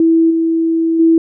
sine tone with level steps, 327.8 Hz, E4, 10 cents flat, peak -7 / -11 / -6 dBFS, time 0-1.18 s, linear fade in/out 2 ms, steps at 0.3 / 0.99 s, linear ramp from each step 10 ms, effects none

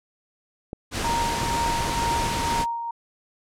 clicks, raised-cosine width 2 ms, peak -19 dBFS, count 7, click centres 0.731 / 0.977 / 1.098 / 1.433 / 1.662 / 1.7 / 1.896 s
pink noise, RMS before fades -27 dBFS, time 0.91-2.66 s, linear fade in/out 50 ms
sine tone with tremolo, 932.3 Hz, A#5, in tune, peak -22 dBFS, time 1.04-2.91 s, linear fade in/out 5 ms, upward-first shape sine, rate 2.1 Hz, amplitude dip 50%
effects low-pass 9000 Hz 12 dB/octave

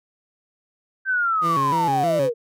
sine linear sweep, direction down, 1568 to 450 Hz, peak -18 dBFS, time 1.05-2.34 s, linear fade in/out 50 ms
20% pulse tone with vibrato, 151.9 Hz, D#3, 41 cents flat, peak -20 dBFS, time 1.41-2.3 s, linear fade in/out 50 ms, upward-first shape square, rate 3.2 Hz, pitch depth 160 cents each way
effects none

